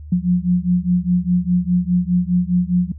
sine beating tone pair, 176.1 / 181 Hz, F3 / F#3, +15 / -38 cents, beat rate 4.9 Hz, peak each -17 dBFS, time 0.12-2.92 s, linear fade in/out 5 ms, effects noise-tail reverb RT60 0.1 s tail -24 dB re dry + added 75 Hz sine -32 dBFS peak until 2.98 s

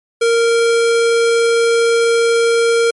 square tone, 463.8 Hz, A#4, 9 cents flat, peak -11 dBFS, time 0.21-2.91 s, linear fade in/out 10 ms, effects MP3 48 kbps

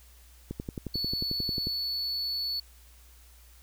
click train, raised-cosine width 3 ms, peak -21 dBFS, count 14, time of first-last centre 0.51-1.671 s, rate 11.2 Hz
triangle tone, 4435 Hz, C#8, in tune, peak -28 dBFS, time 0.94-2.6 s, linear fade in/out 5 ms
effects added 60 Hz sine -53 dBFS peak until 3.62 s + white hiss -59 dBFS RMS until 3.62 s

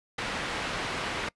white low-pass noise, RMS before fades -33 dBFS, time 0.18-1.29 s, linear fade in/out 5 ms, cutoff 2400 Hz, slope 12 dB/octave, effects noise-tail reverb RT60 0.1 s tail -23 dB re dry + resampled to 24000 Hz

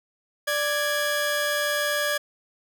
sawtooth tone pair together, 587.3 / 1661.1 Hz, D5 / G#6, 0 / 0 cents, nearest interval octave + tritone, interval 1800 cents, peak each -22 / -22 dBFS, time 0.47-2.18 s, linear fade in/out 10 ms, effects none

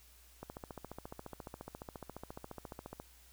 click train, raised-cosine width 1 ms, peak -30 dBFS, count 38, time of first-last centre 0.43-2.999 s, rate 14.4 Hz, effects added 60 Hz sine -62 dBFS peak until 3.32 s + white hiss -63 dBFS RMS until 3.32 s

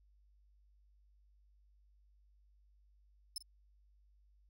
sawtooth tone with echo, 5240 Hz, E8, 11 cents flat, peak -36 dBFS, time 3.36-3.38 s, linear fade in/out 2 ms, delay 45 ms, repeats 1, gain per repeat -14 dB, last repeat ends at 3.425 s, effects added 50 Hz sine -65 dBFS peak until 4.49 s

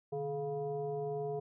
sine tone with frequency modulation, 425 Hz, G#4, 40 cents sharp, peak -34 dBFS, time 0.12-1.4 s, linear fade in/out 10 ms, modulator 276 Hz, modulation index 0.86, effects none

